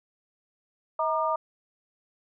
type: tone cluster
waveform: sine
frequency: 638 / 938 / 1206 Hz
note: D#5 / A#5 / D6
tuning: +43 / +11 / +46 cents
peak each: -28 dBFS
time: 0.99-1.36 s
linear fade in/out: 5 ms
effects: none